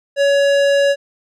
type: tone with tanh clipping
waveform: sine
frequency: 562 Hz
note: C#5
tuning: 24 cents sharp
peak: -13 dBFS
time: 0.16-0.96 s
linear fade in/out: 50 ms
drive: 18 dB
effects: none